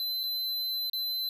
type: tone with dropouts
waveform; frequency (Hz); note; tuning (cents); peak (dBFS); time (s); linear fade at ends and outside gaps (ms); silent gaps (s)
square; 4048; B7; +42; -30; 0-1.29; 1; 0.233-0.237 / 0.898-0.932
effects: none